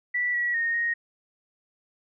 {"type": "tone with pitch steps", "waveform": "sine", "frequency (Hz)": [1961, 1930, 1851, 1869], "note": ["B6", "B6", "A#6", "A#6"], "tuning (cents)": [-13, -40, -13, 4], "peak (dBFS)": -23, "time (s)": [0.14, 0.94], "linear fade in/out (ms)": 10, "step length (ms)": 200, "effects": []}